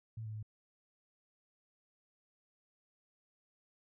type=tone with pitch steps; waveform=sine; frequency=111.5 / 108.3 / 107.6 Hz; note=A2 / A2 / A2; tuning=+23 / -27 / -38 cents; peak=-40 dBFS; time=0.17-0.428 s; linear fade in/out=5 ms; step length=86 ms; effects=none